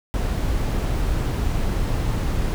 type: noise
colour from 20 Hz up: brown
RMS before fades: -22 dBFS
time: 0.14-2.54 s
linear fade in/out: 0 ms
effects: none